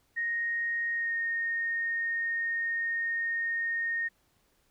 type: tone with pitch glide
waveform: sine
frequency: 1864.7 to 1847.5 Hz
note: A#6 to A#6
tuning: 0 to -16 cents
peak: -28 dBFS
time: 0.16-4.09 s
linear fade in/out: 20 ms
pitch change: -16 cents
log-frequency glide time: 0.94-1.15 s
effects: pink hiss -70 dBFS RMS until 4.7 s